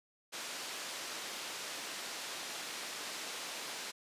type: band-pass noise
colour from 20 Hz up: white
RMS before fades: -43 dBFS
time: 0.32-3.92 s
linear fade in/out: 20 ms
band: 260 to 5900 Hz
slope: 12 dB/octave
effects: resampled to 32000 Hz